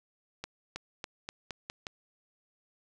accelerating click train, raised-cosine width 0.2 ms, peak -20 dBFS, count 7, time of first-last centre 0.44-1.868 s, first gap 320 ms, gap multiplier 0.88, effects none

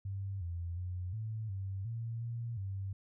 sine tone with pitch steps, 97.7 / 85.8 / 90 / 109.8 / 96.7 / 114.9 / 117.1 / 97.2 Hz, G2 / F2 / F#2 / A2 / G2 / A#2 / A#2 / G2, -5 / -30 / -47 / -3 / -23 / -25 / +8 / -14 cents, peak -36 dBFS, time 0.05-2.93 s, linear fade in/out 5 ms, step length 360 ms, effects none

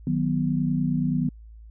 sine chord, B major, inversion first, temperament equal, 155.56 / 185 / 246.9 Hz, D#3 / F#3 / B3, 0 / 0 / 0 cents, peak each -25 / -27 / -25 dBFS, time 0.07-1.29 s, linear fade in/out 2 ms, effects added 55 Hz sine -42 dBFS peak until 1.7 s

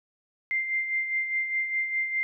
sine tone with tremolo, 2093 Hz, C7, in tune, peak -23 dBFS, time 0.51-2.23 s, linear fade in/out 0 ms, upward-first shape sine, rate 4.9 Hz, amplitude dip 55%, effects none

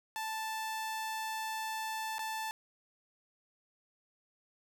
sawtooth tone with dropouts, 880 Hz, A5, in tune, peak -32 dBFS, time 0.16-2.51 s, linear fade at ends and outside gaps 0 ms, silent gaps 2.183-2.192 s, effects none

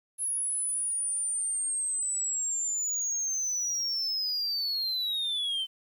sine linear sweep, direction down, 10620 to 3056 Hz, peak -25 dBFS, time 0.18-5.67 s, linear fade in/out 50 ms, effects tanh soft clip ceiling -27 dBFS + 10-bit

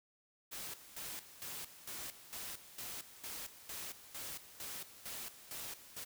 white noise with tremolo, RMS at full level -45 dBFS, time 0.51-6.05 s, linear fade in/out 20 ms, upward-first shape square, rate 2.2 Hz, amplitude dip 75%, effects none

